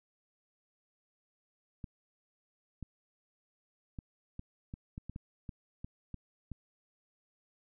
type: clicks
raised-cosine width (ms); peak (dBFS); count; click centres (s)
5; -29; 12; 1.842 / 2.827 / 3.988 / 4.394 / 4.739 / 4.979 / 5.096 / 5.161 / 5.492 / 5.845 / 6.143 / 6.517
effects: none